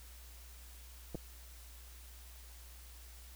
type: clicks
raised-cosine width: 2 ms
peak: -28 dBFS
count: 2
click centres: 1.147 / 1.153 s
effects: added 60 Hz sine -52 dBFS peak until 3.35 s + white hiss -58 dBFS RMS until 3.35 s